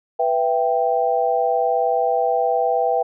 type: chord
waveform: sine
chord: E minor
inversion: second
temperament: equal with one note detuned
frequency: 493.9 / 665 / 784 Hz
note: B4 / E5 / G5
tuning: 0 / +15 / 0 cents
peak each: -21 / -21 / -20 dBFS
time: 0.19-3.03 s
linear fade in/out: 10 ms
effects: none